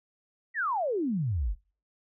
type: exponential sweep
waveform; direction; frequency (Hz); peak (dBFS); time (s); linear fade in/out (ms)
sine; down; 1986 to 41.2; -26; 0.54-1.56; 50
effects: noise-tail reverb RT60 0.4 s tail -25 dB re dry